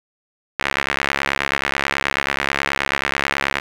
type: tone with band-pass filter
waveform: sawtooth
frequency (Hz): 69.3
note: C#2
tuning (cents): 0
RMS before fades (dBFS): -22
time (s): 0.59-3.6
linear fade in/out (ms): 5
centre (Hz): 2000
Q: 1.8
effects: 7-bit